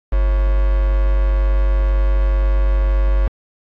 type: tone with quantisation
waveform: sine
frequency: 49 Hz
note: G1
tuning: in tune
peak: -12 dBFS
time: 0.12-3.28 s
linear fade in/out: 10 ms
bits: 4
effects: low-pass 2000 Hz 12 dB/octave + AAC 64 kbps